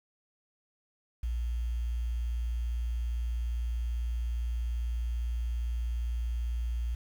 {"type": "tone with quantisation", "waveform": "sine", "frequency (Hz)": 58.8, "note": "A#1", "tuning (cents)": 16, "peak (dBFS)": -29, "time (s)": [1.23, 6.95], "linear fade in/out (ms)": 5, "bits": 9, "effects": []}